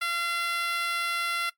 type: tone with high-pass filter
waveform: 10% pulse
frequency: 685 Hz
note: F5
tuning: 34 cents flat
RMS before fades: -28 dBFS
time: 0.01-1.5 s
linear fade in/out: 10 ms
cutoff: 1500 Hz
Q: 2.8
effects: noise-tail reverb RT60 0.1 s tail -19 dB re dry + MP3 64 kbps